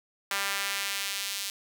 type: tone with high-pass filter sweep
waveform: sawtooth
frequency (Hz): 198.2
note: G3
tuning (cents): +19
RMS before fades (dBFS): -32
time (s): 0.31-1.5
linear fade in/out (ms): 2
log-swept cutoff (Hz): 1400 to 3800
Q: 0.96
effects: none